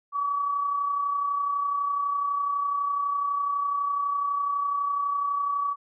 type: tone with amplitude modulation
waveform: sine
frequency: 1140 Hz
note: C#6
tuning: 48 cents sharp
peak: -22 dBFS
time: 0.12-5.76 s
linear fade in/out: 50 ms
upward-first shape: sine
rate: 32 Hz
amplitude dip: 40%
effects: none